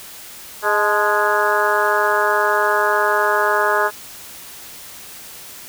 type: harmonic tone with a mistuned harmonic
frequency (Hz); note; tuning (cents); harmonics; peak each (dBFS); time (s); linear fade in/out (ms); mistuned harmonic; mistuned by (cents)
207.7; G#3; 0; 2 / 3 / 4 / 5 / 6 / 7 / 8; -22 / -22 / -22 / -22 / -22 / -22 / -22; 0.62-3.91; 50; 4; +62
effects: white hiss -37 dBFS RMS until 5.68 s